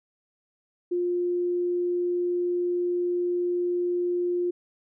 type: tone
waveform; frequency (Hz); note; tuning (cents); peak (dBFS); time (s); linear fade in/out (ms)
sine; 353.2; F4; +20; -23; 0.91-4.51; 10
effects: none